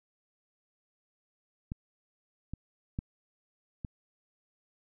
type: clicks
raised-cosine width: 5 ms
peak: -23 / -25 / -20 / -24 dBFS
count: 4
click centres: 1.719 / 2.536 / 2.989 / 3.848 s
effects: none